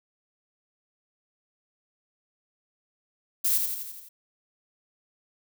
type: noise with echo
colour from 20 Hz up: violet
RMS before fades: -24 dBFS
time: 3.44-3.58 s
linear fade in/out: 10 ms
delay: 85 ms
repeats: 6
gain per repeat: -4 dB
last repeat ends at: 4.09 s
effects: none